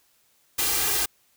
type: noise with comb filter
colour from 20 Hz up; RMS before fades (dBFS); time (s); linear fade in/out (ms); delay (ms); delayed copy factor
white; -24; 0.58-1.06; 10; 2.5; +0.8
effects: white hiss -64 dBFS RMS until 1.36 s